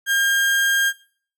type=tone; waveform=35% pulse; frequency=1609 Hz; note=G6; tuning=45 cents sharp; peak=-15 dBFS; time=0.06-0.93 s; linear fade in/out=50 ms; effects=noise-tail reverb RT60 0.5 s tail -19 dB re dry